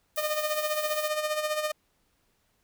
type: noise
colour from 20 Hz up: violet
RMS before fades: -38 dBFS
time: 0.16-1.08 s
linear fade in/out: 0 ms
type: tone with tremolo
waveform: sawtooth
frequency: 610 Hz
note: D#5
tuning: 34 cents flat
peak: -21 dBFS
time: 0.17-1.72 s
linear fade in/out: 10 ms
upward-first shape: sine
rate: 15 Hz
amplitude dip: 60%
effects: pink hiss -71 dBFS RMS until 2.63 s